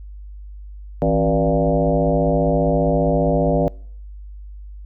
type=tone with frequency modulation; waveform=sine; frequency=375 Hz; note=F#4; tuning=23 cents sharp; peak=-14 dBFS; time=1.02-3.68 s; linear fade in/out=0 ms; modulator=105 Hz; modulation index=2.9; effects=noise-tail reverb RT60 0.6 s tail -25 dB re dry + added 50 Hz sine -33 dBFS peak until 4.85 s